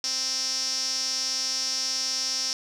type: tone with band-pass filter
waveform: sawtooth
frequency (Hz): 261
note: C4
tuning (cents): -4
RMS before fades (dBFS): -28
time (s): 0.04-2.53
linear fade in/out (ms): 0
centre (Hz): 5400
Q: 9.4
effects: none